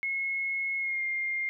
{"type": "tone with pitch glide", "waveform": "sine", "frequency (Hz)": [2173, 2116], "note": ["C#7", "C7"], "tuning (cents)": [-35, 19], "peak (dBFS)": -28, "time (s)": [0.03, 1.49], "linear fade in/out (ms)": 0, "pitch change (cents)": -46, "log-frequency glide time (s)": [0.78, 1.03], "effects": []}